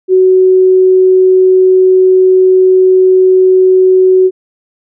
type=tone; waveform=sine; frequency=373 Hz; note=F#4; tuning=14 cents sharp; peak=-3 dBFS; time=0.08-4.31 s; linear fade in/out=50 ms; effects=none